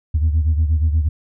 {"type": "beating tone pair", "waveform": "sine", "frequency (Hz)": [76.8, 85.2], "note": ["D#2", "F2"], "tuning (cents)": [-22, -42], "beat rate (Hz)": 8.4, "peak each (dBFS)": [-13, -19], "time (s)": [0.14, 1.09], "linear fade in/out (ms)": 10, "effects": ["tanh soft clip ceiling -10 dBFS"]}